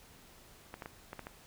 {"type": "clicks", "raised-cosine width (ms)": 0.5, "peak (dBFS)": -27, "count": 6, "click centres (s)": [0.741, 0.822, 0.859, 1.131, 1.193, 1.269], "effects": ["pink hiss -58 dBFS RMS until 1.46 s"]}